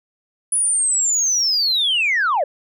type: linear sweep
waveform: sine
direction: down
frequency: 10000 to 523.3 Hz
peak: -14 dBFS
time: 0.52-2.44 s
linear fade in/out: 5 ms
effects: tanh soft clip ceiling -12 dBFS